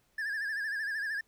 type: tone with vibrato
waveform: triangle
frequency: 1700 Hz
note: G#6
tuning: 40 cents sharp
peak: -30 dBFS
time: 0.18-1.21 s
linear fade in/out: 5 ms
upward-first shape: sine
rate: 13 Hz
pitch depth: 91 cents each way
effects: pink hiss -71 dBFS RMS until 1.27 s